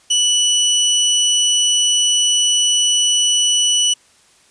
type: tone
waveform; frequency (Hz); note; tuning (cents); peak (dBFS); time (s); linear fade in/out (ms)
25% pulse; 2960; F#7; 0; -9; 0.1-3.94; 10
effects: white hiss -52 dBFS RMS until 4.5 s + resampled to 22050 Hz